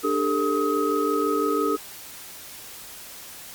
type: tone cluster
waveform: sine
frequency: 295.5 / 401.2 / 447.2 / 1265 Hz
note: D4 / G4 / A4 / D#6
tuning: +11 / +40 / +28 / +28 cents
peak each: -26 dBFS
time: 0.03-1.77 s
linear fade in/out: 20 ms
effects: white hiss -41 dBFS RMS until 3.54 s + Opus 48 kbps